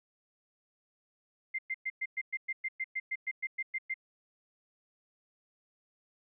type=tone bursts; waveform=sine; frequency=2093 Hz; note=C7; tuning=in tune; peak=-31 dBFS; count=16; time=1.54-3.942 s; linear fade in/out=10 ms; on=47 ms; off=110 ms; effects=none